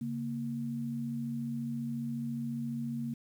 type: tone pair together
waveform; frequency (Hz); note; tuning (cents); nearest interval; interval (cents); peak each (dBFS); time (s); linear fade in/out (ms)
sine; 138.6 / 233.1; C#3 / A#3; 0 / 0; major sixth; 900; -39 / -34; 0.01-3.14; 5
effects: 10-bit